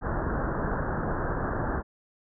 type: low-pass noise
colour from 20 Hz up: pink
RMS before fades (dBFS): -29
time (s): 0.01-1.83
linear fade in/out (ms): 50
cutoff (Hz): 1700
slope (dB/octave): 96
effects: none